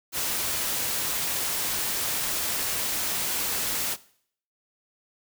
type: noise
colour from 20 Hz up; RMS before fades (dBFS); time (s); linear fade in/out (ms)
white; -28; 0.12-3.97; 50
effects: noise-tail reverb RT60 0.6 s tail -19 dB re dry